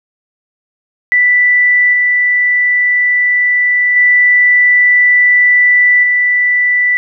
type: tone with level steps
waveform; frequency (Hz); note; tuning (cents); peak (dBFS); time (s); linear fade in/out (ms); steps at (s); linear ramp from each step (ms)
sine; 1975.5; B6; 0; -6 / -8 / -5 / -8; 1.12-6.97; 0; 1.93 / 3.96 / 6.03; 5
effects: none